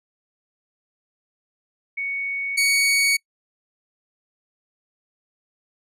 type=tone pair in turn; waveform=sine / sawtooth; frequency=2226 / 2237 Hz; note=C#7 / C#7; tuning=+7 / +15 cents; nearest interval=unison; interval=8 cents; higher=second; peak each=-24 / -13 dBFS; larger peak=second; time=1.97-2.57 / 2.57-3.17 s; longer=neither; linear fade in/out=10 ms; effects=noise-tail reverb RT60 0.1 s tail -26 dB re dry + resampled to 32000 Hz